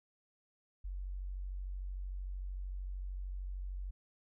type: tone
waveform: sine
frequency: 46.62 Hz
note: F#1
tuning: 14 cents sharp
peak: -38 dBFS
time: 0.84-3.91 s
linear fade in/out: 10 ms
effects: none